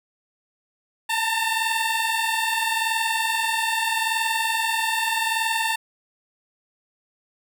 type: tone pair together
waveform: 15% pulse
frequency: 889 / 909.8 Hz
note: A5 / A#5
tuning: +18 / -42 cents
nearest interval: unison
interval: 40 cents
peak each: -18 dBFS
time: 1.09-5.76 s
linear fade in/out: 10 ms
effects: none